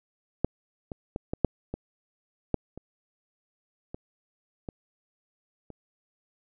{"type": "clicks", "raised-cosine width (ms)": 2, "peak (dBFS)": [-9, -22, -18, -16, -6, -19, -10, -27, -23, -22, -29], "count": 11, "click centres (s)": [0.446, 0.918, 1.161, 1.335, 1.447, 1.74, 2.543, 2.776, 3.945, 4.688, 5.703], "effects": []}